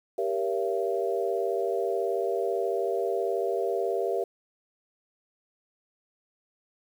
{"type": "chord", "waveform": "sine", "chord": "G diminished seventh", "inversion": "none", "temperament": "just", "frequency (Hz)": [392, 470.4, 564.5, 677.4], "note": ["G4", "Bb4", "Db5", "Fb5"], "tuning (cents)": [0, 16, 31, 47], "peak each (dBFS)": [-29, -30, -34, -31], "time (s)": [0.18, 4.24], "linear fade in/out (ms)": 5, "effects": ["9-bit"]}